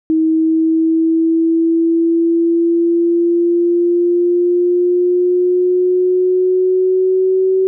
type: exponential sweep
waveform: sine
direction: up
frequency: 318.2 to 378.9 Hz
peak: -10 dBFS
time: 0.1-7.67 s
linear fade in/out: 0 ms
effects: none